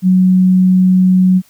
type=tone; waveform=sine; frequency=185 Hz; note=F#3; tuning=in tune; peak=-6 dBFS; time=0.02-1.42 s; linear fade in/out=50 ms; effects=white hiss -50 dBFS RMS until 1.49 s